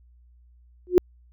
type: tone with exponential growth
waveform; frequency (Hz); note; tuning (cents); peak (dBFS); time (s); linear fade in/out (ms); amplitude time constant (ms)
sine; 360; F#4; -47; -7; 0.87-0.98; 0; 22
effects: added 60 Hz sine -52 dBFS peak until 1.32 s